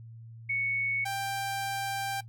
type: tone pair in turn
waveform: sine / sawtooth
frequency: 2218 / 788.5 Hz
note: C#7 / G5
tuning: 0 / +10 cents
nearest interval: octave + tritone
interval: 1790 cents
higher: first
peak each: -27 dBFS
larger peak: neither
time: 0.49-1.05 / 1.05-2.21 s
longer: second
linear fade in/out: 10 ms
effects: noise-tail reverb RT60 0.1 s tail -17 dB re dry + added 114 Hz sine -44 dBFS peak until 2.28 s